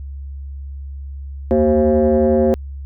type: tone with frequency modulation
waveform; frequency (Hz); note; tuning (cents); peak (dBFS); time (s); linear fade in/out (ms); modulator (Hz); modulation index
sine; 380.4; F#4; +48; -10; 1.51-2.54; 0; 150; 1.5
effects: tanh soft clip ceiling -7 dBFS + added 69 Hz sine -27 dBFS peak until 2.85 s